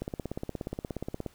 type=click train; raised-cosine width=2 ms; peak=-20 dBFS; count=22; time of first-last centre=0.02-1.263 s; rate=16.9 Hz; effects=pink hiss -61 dBFS RMS until 1.34 s